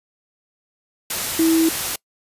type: tone in noise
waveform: sine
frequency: 325.3 Hz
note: E4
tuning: 23 cents flat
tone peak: -13 dBFS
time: 1.39-1.69 s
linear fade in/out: 5 ms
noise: white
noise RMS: -24 dBFS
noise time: 1.1-1.96 s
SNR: +8 dB
effects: noise-tail reverb RT60 0.1 s tail -25 dB re dry + resampled to 32000 Hz